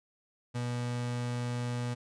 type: tone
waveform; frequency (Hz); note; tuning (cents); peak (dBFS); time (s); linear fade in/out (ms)
35% pulse; 121.6; B2; -26; -30; 0.54-1.95; 20
effects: resampled to 22050 Hz